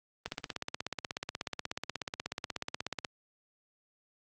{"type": "click train", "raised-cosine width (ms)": 0.2, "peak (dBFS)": -17, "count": 47, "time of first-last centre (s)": [0.26, 3.048], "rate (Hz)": 16.5, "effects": ["high-pass 80 Hz 12 dB/octave", "Opus 24 kbps"]}